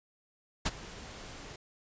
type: noise with ADSR envelope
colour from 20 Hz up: pink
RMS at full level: -27 dBFS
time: 0.65-1.56 s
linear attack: 13 ms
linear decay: 34 ms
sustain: -19 dB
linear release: 4 ms
effects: resampled to 16000 Hz